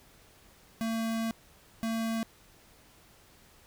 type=tone bursts at uneven times; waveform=square; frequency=225.8 Hz; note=A3; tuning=45 cents sharp; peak=-30 dBFS; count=2; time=0.81-1.31 / 1.83-2.23 s; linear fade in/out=0 ms; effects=pink hiss -59 dBFS RMS until 3.66 s